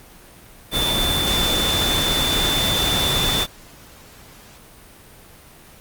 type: tone in noise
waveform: sine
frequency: 3528 Hz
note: A7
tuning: 4 cents sharp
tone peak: -20 dBFS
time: 0.71-3.47 s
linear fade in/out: 50 ms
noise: pink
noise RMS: -22 dBFS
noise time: 0.71-3.47 s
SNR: -1 dB
effects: pink hiss -45 dBFS RMS until 5.8 s + Opus 32 kbps